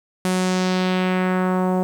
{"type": "tone with low-pass filter sweep", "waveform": "sawtooth", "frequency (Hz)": 184.4, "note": "F#3", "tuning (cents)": -6, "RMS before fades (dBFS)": -20, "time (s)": [0.25, 1.83], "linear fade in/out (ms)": 0, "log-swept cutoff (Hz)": [11000, 740], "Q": 1.5, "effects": ["8-bit"]}